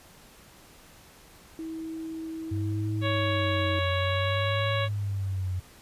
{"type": "tone with pitch glide", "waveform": "sine", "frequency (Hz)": [322.5, 318.2], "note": ["E4", "D#4"], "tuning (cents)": [-38, 39], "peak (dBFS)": -33, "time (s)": [1.59, 3.79], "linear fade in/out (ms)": 0, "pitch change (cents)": -23, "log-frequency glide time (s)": [2.69, 3.37]}
{"type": "tone with vibrato", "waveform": "sine", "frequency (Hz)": 98, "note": "G2", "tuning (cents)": 0, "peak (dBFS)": -27, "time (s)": [2.51, 5.6], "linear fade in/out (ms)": 10, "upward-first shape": "triangle", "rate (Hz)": 0.56, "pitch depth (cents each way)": 150}
{"type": "harmonic tone", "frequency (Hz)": 557, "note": "C#5", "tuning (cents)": 8, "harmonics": [1, 2, 3, 4, 5, 6, 7], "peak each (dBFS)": [-30, -33, -35, -36, -37, -38, -38], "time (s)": [3.01, 4.89], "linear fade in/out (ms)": 50}
{"effects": ["pink hiss -53 dBFS RMS until 5.81 s", "resampled to 32000 Hz"]}